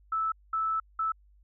sine tone bursts at uneven times, 1312 Hz, E6, 9 cents flat, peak -26 dBFS, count 3, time 0.12-0.32 / 0.53-0.8 / 0.99-1.12 s, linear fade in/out 5 ms, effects added 50 Hz sine -57 dBFS peak until 1.43 s

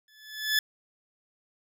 20% pulse tone with exponential growth, 1727 Hz, A6, 33 cents flat, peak -15 dBFS, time 0.08-0.59 s, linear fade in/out 2 ms, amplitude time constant 110 ms, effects none

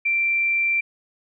sine tone, 2354 Hz, D7, 3 cents sharp, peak -18 dBFS, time 0.05-0.81 s, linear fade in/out 10 ms, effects none

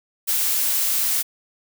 blue noise, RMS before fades -21 dBFS, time 0.27-1.23 s, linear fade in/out 20 ms, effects none

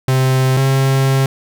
45% pulse tone pair in turn, 130.81 / 134.49 Hz, C3 / C3, 0 / +48 cents, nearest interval unison, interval 48 cents, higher second, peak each -11 dBFS, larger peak neither, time 0.08-0.57 / 0.57-1.26 s, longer second, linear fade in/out 2 ms, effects none

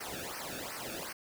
pink noise with flanger, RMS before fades -41 dBFS, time 0-1.13 s, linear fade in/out 10 ms, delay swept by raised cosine 0.27 to 1.01 ms, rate 2.7 Hz, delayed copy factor -0.95, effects none

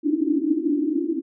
white band-pass noise, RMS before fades -22 dBFS, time 0.03-1.22 s, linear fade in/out 50 ms, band 280 to 330 Hz, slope 96 dB/octave, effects none

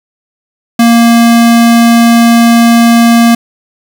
square tone, 233.1 Hz, A#3, in tune, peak -3 dBFS, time 0.79-3.35 s, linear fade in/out 5 ms, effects 7-bit

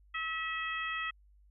harmonic tone, 646 Hz, E5, 35 cents flat, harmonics 2 / 3 / 4 / 5, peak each -38 / -37 / -40 / -44 dBFS, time 0.14-1.11 s, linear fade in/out 10 ms, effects added 50 Hz sine -59 dBFS peak until 1.5 s

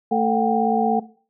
sine tone cluster, 222.9 / 444.9 / 728 / 785 Hz, A3 / A4 / F#5 / G5, +23 / +19 / -28 / +2 cents, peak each -22 dBFS, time 0.11-1 s, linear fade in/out 10 ms, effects noise-tail reverb RT60 0.4 s tail -17 dB re dry

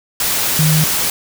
sine tone in noise, 155.56 Hz, D#3, in tune, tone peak -11 dBFS, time 0.59-0.84 s, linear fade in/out 2 ms, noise white, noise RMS -17 dBFS, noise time 0.2-1.1 s, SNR +3 dB, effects none

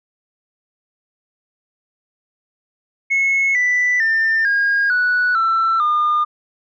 sine tone with pitch steps, 2185 / 1980.6 / 1795.4 / 1627.5 / 1475.3 / 1337.3 / 1212.2 Hz, C#7 / B6 / A6 / G#6 / F#6 / E6 / D#6, -26 / +4 / +34 / -36 / -5 / +24 / -46 cents, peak -12 dBFS, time 3.1-6.25 s, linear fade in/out 20 ms, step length 450 ms, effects tanh soft clip ceiling -11 dBFS

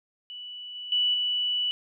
sine tone with level steps, 2960 Hz, F#7, in tune, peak -37 / -35 / -21 / -24 dBFS, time 0.3-1.71 s, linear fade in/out 0 ms, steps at 0.75 / 0.92 / 1.14 s, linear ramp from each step 2 ms, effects none

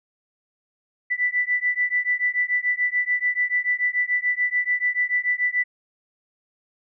sine beating tone pair, 1975.5 / 1982.4 Hz, B6 / B6, 0 / +6 cents, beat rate 6.9 Hz, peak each -23 dBFS, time 1.1-5.64 s, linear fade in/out 20 ms, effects none

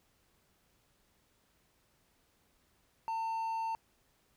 triangle tone, 900 Hz, A5, 39 cents sharp, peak -31 dBFS, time 3.08-3.75 s, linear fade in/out 0 ms, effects pink hiss -72 dBFS RMS until 4.36 s

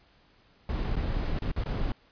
brown noise with dropouts, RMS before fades -29 dBFS, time 0.69-1.92 s, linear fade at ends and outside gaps 2 ms, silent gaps 0.957-0.965 / 1.39-1.42 / 1.516-1.562 / 1.638-1.658 s, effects pink hiss -62 dBFS RMS until 2.11 s + resampled to 11025 Hz

